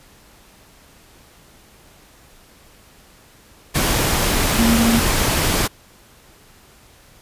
sine tone in noise, 230 Hz, A#3, 23 cents flat, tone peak -14 dBFS, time 4.58-5 s, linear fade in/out 20 ms, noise pink, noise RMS -18 dBFS, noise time 3.74-5.68 s, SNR +1 dB, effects pink hiss -49 dBFS RMS until 7.21 s + resampled to 32000 Hz

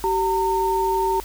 sine tone pair together, 383.9 / 913 Hz, G4 / A#5, -36 / -36 cents, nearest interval octave + minor third, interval 1500 cents, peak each -22 / -20 dBFS, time 0.04-1.2 s, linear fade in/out 0 ms, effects added 50 Hz sine -37 dBFS peak until 1.24 s + white hiss -40 dBFS RMS until 1.24 s

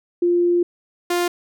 sine / sawtooth tone pair in turn, 349.2 / 351 Hz, F4 / F4, 0 / +9 cents, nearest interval unison, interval 9 cents, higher second, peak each -14 dBFS, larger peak neither, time 0.22-0.63 / 1.1-1.28 s, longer first, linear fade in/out 5 ms, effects none

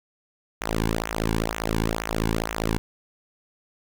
sawtooth tone with flanger, 55 Hz, A1, in tune, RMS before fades -26 dBFS, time 0.61-2.78 s, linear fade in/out 0 ms, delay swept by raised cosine 0.21 to 1.61 ms, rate 2.1 Hz, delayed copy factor -0.9, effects none

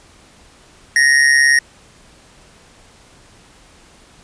square tone with amplitude modulation, 1864.7 Hz, A#6, in tune, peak -7 dBFS, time 0.96-1.59 s, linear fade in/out 2 ms, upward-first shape sine, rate 138 Hz, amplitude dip 65%, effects pink hiss -47 dBFS RMS until 4.23 s + resampled to 22050 Hz

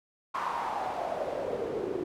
pink noise with band-pass filter sweep, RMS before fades -33 dBFS, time 0.34-2.04 s, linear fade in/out 10 ms, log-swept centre 1100 to 360 Hz, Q 4.6, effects none

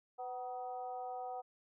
harmonic tone with a mistuned harmonic, 250.6 Hz, B3, 25 cents sharp, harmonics 2 / 3 / 4 / 5, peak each -47 / -41 / -54 / -55 dBFS, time 0.18-1.42 s, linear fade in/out 20 ms, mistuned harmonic 4, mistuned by -76 cents, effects none

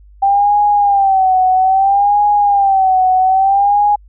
sine tone with vibrato, 784 Hz, G5, in tune, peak -8 dBFS, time 0.22-3.96 s, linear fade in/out 10 ms, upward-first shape sine, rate 0.61 Hz, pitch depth 92 cents each way, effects added 50 Hz sine -39 dBFS peak until 4.08 s

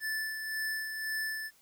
square tone with tremolo, 1752 Hz, A6, 8 cents flat, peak -32 dBFS, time 0-1.51 s, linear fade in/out 50 ms, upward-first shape sine, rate 1.9 Hz, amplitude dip 45%, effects white hiss -64 dBFS RMS until 1.61 s

